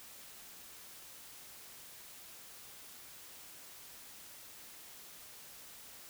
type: silence
effects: white hiss -53 dBFS RMS until 6.09 s